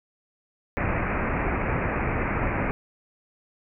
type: low-pass noise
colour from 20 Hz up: pink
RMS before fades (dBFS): -26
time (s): 0.77-2.71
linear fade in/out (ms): 0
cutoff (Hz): 2500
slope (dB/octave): 96
effects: none